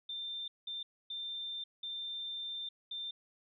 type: tone bursts at uneven times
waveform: sine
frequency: 3583 Hz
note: A7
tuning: 31 cents sharp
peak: -38 dBFS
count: 5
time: 0.09-0.48 / 0.67-0.83 / 1.1-1.64 / 1.83-2.69 / 2.91-3.11 s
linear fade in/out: 5 ms
effects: none